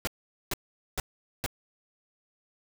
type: noise bursts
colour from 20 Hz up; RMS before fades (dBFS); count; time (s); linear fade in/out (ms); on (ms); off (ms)
pink; -30; 4; 0.05-1.462; 0; 23; 440
effects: none